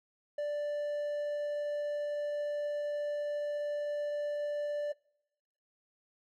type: tone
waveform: triangle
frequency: 587.3 Hz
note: D5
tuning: in tune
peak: -30 dBFS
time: 0.38-4.92 s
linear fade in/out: 5 ms
effects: noise-tail reverb RT60 0.9 s tail -26 dB re dry + AAC 48 kbps